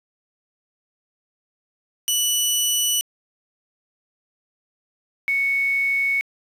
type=tone pair in turn; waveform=15% pulse / sine; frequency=2960 / 2217 Hz; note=F#7 / C#7; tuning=0 / 0 cents; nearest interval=perfect fourth; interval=500 cents; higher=first; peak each=-11 / -18 dBFS; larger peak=first; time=2.08-3.01 / 5.28-6.21 s; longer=neither; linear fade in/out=0 ms; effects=resampled to 32000 Hz + 7-bit